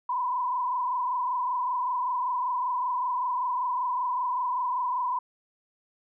sine tone with frequency modulation, 996 Hz, B5, 14 cents sharp, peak -25 dBFS, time 0.09-5.19 s, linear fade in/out 5 ms, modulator 25.2 Hz, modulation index 1.5, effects none

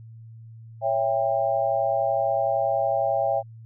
sine chord, C# diminished, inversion none, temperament just, 554.4 / 665.2 / 798.3 Hz, C#5 / E5 / G5, 0 / +16 / +31 cents, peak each -26 / -24 / -25 dBFS, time 0.81-3.43 s, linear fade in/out 50 ms, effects added 113 Hz sine -41 dBFS peak until 3.65 s

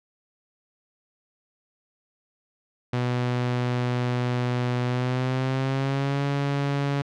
sawtooth tone with pitch glide, 123.47 to 141.01 Hz, B2 to C#3, 0 to +30 cents, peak -19 dBFS, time 2.93-7.02 s, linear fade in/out 5 ms, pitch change +230 cents, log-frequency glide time 4.85-6.23 s, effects low-pass 4000 Hz 12 dB/octave

